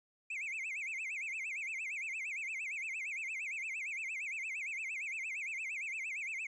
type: tone with vibrato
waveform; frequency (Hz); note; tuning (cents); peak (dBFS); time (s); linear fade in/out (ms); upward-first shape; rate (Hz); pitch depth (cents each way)
triangle; 2349; D7; 0; -36; 0.3-6.47; 5; sine; 8.7; 220
effects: resampled to 22050 Hz + 12-bit